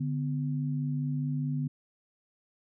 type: tone pair together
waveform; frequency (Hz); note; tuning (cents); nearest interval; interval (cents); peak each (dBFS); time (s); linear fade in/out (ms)
sine; 146.07 / 250.9; D3 / B3; -9 / +28; major sixth; 937; -29 / -34; 0-1.68; 10
effects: none